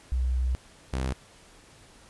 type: tone pair in turn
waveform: sine / sawtooth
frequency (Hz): 63.2 / 65.16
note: B1 / C2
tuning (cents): +41 / -7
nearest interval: minor second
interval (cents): 52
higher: second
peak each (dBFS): -23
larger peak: neither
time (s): 0.12-0.55 / 0.93-1.13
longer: first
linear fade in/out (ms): 0
effects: pink hiss -54 dBFS RMS until 2.09 s + resampled to 24000 Hz